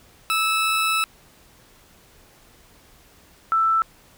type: tone pair in turn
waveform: 20% pulse / sine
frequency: 1309 / 1325 Hz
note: E6 / E6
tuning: -13 / +9 cents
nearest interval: unison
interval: 22 cents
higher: second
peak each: -14 / -16 dBFS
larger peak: first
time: 0.3-1.04 / 3.52-3.82 s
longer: first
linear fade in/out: 0 ms
effects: pink hiss -53 dBFS RMS until 4.17 s